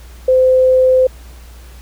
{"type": "tone", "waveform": "sine", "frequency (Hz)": 515, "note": "C5", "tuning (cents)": -28, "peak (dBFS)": -7, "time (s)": [0.28, 1.07], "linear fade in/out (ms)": 5, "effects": ["added 60 Hz sine -34 dBFS peak until 1.81 s", "pink hiss -44 dBFS RMS until 1.81 s"]}